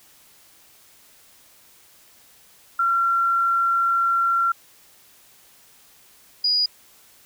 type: tone pair in turn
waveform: sine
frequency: 1367 / 4904 Hz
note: F6 / D#8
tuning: -37 / -26 cents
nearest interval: octave + minor seventh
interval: 2211 cents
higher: second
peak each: -17 dBFS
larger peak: neither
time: 2.79-4.52 / 6.44-6.66 s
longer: first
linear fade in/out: 5 ms
effects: white hiss -53 dBFS RMS until 7.25 s